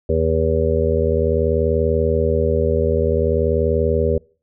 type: harmonic tone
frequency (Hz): 80.5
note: E2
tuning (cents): -41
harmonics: 1 / 2 / 3 / 5 / 6 / 7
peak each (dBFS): -20 / -26 / -26 / -21 / -20 / -24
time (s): 0.09-4.18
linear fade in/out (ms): 5
effects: noise-tail reverb RT60 0.4 s tail -25 dB re dry